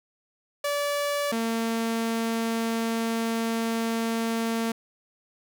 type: tone pair in turn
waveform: sawtooth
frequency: 577 / 227.7 Hz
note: D5 / A#3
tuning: -31 / -40 cents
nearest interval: octave + major third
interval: 1609 cents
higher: first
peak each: -21 dBFS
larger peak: neither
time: 0.64-1.32 / 1.32-4.72 s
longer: second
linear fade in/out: 5 ms
effects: none